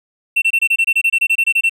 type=tone bursts; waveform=triangle; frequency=2700 Hz; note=E7; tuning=41 cents sharp; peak=-9 dBFS; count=16; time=0.36-1.695 s; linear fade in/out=10 ms; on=60 ms; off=25 ms; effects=none